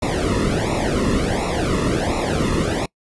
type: noise with flanger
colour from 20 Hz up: brown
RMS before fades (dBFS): -20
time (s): 0.02-2.86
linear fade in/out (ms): 5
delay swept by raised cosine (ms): 0.63 to 1.32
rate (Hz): 1.4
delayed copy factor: -0.95
effects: noise-tail reverb RT60 0.1 s tail -25 dB re dry + resampled to 24000 Hz